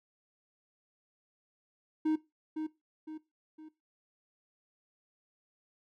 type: tone with echo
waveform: triangle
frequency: 311.9 Hz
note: D#4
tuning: 4 cents sharp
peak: -24 dBFS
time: 2.05-2.16 s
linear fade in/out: 10 ms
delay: 510 ms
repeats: 3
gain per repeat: -7 dB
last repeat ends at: 3.69 s
effects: noise-tail reverb RT60 0.2 s tail -17 dB re dry